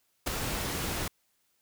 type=noise with ADSR envelope; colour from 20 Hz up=pink; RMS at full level=-26 dBFS; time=0.26-1.08 s; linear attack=16 ms; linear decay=4 ms; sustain=-7 dB; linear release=4 ms; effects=white hiss -73 dBFS RMS until 1.61 s